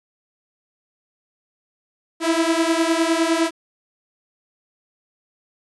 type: beating tone pair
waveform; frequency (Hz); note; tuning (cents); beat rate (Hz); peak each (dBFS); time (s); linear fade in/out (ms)
sawtooth; 324.2 / 334; E4 / E4; -29 / +23; 9.8; -16; 2.2-3.51; 50
effects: resampled to 24000 Hz + 8-bit